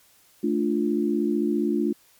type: chord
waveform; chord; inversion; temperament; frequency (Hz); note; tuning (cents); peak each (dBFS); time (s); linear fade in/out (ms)
sine; D minor; second; equal; 220 / 293.7 / 349.2; A3 / D4 / F4; 0 / 0 / 0; -25; 0.43-1.93; 10
effects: white hiss -58 dBFS RMS until 2.19 s + MP3 96 kbps